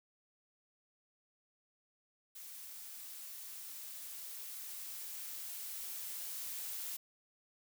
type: noise with level ramp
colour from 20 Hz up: blue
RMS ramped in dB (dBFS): -50 to -42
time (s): 2.35-6.97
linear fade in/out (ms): 10
effects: none